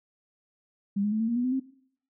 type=tone with pitch steps; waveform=sine; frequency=200.2 / 208.3 / 216.8 / 225.6 / 234.8 / 244.3 / 254.3 / 264.6 Hz; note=G3 / G#3 / A3 / A3 / A#3 / B3 / C4 / C4; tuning=+37 / +5 / -25 / +44 / +13 / -19 / -49 / +20 cents; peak=-24 dBFS; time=0.96-1.6 s; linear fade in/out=10 ms; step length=80 ms; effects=noise-tail reverb RT60 0.6 s tail -18 dB re dry